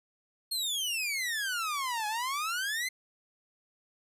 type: exponential two-way sweep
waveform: sawtooth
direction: down then up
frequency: 4319 to 830.6 to 2093 Hz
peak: -27 dBFS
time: 0.51-2.89 s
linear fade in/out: 10 ms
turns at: 2.07 s
effects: resampled to 32000 Hz